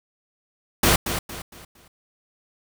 pink noise with echo, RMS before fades -17 dBFS, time 0.83-0.96 s, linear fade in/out 5 ms, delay 230 ms, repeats 4, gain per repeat -9 dB, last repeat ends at 1.88 s, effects none

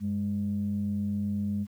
sine tone pair together, 96.42 / 204.3 Hz, G2 / G#3, -28 / -28 cents, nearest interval octave + minor second, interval 1300 cents, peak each -33 / -27 dBFS, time 0-1.67 s, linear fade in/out 50 ms, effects tanh soft clip ceiling -21 dBFS + 10-bit

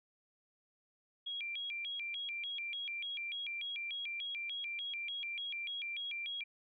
sine tone with vibrato, 2794 Hz, F7, in tune, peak -38 dBFS, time 1.26-6.44 s, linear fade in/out 10 ms, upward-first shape square, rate 3.4 Hz, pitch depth 290 cents each way, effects none

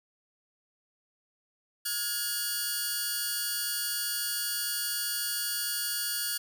10% pulse tone cluster, 1433 / 1674 / 4573 Hz, F6 / G#6 / D8, +44 / +13 / -47 cents, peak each -28 / -28 / -25 dBFS, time 1.85-6.38 s, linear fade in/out 10 ms, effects none

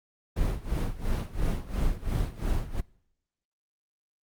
brown noise with tremolo, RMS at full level -25 dBFS, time 0.36-2.81 s, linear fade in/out 10 ms, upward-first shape sine, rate 2.9 Hz, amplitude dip 85%, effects noise-tail reverb RT60 0.8 s tail -24 dB re dry + Opus 24 kbps

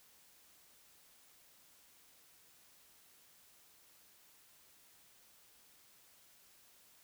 silence, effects white hiss -65 dBFS RMS until 7.03 s

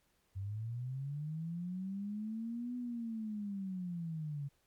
sine linear two-way sweep, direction up then down, 93.7 to 248.2 to 138.4 Hz, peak -37 dBFS, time 0.35-4.49 s, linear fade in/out 20 ms, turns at 2.76 s, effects pink hiss -75 dBFS RMS until 4.66 s + MP3 96 kbps

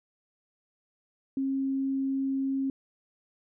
sine tone, 269.7 Hz, C#4, 47 cents flat, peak -26 dBFS, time 1.37-2.7 s, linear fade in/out 2 ms, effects none

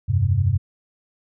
sine chord, F suspended second, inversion none, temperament equal with one note detuned, 85.41 / 98 / 130.81 Hz, F2 / G2 / C3, -38 / 0 / 0 cents, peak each -23 / -18 / -22 dBFS, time 0.08-0.58 s, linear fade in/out 20 ms, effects none

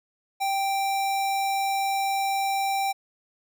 square tone, 784 Hz, G5, in tune, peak -24 dBFS, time 0.4-2.93 s, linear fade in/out 20 ms, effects none

